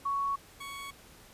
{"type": "tone pair in turn", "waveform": ["sine", "20% pulse"], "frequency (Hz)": [1114, 1114], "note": ["C#6", "C#6"], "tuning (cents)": [8, 8], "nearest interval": "unison", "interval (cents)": 0, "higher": "neither", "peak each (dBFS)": [-28, -35], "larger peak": "first", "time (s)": [[0.05, 0.36], [0.6, 0.91]], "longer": "neither", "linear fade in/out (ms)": 10, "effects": ["pink hiss -55 dBFS RMS until 1.33 s", "resampled to 32000 Hz"]}